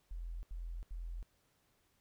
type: tone bursts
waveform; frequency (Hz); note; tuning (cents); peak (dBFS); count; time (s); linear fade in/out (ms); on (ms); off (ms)
sine; 42.43; F1; -49; -40; 3; 0.11-1.228; 0; 320; 79
effects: pink hiss -75 dBFS RMS until 2 s